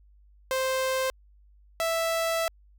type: tone pair in turn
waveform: sawtooth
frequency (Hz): 523.3 / 659.3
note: C5 / E5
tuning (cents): 0 / 0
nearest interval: major third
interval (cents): 400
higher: second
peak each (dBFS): -21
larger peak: neither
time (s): 0.51-1.1 / 1.8-2.48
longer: second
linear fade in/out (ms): 0
effects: added 50 Hz sine -54 dBFS peak until 2.78 s